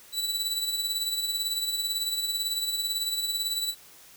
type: tone with tremolo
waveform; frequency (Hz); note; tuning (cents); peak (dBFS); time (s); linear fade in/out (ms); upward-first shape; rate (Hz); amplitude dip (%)
sawtooth; 3951; B7; 0; -22; 0.12-3.75; 50; sine; 18; 50
effects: white hiss -52 dBFS RMS until 4.16 s